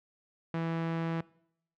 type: tone with low-pass filter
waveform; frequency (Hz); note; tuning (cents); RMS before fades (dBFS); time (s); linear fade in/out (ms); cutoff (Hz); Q
sawtooth; 164.9; E3; +1; -33; 0.54-1.21; 2; 2200; 0.81
effects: noise-tail reverb RT60 0.7 s tail -22 dB re dry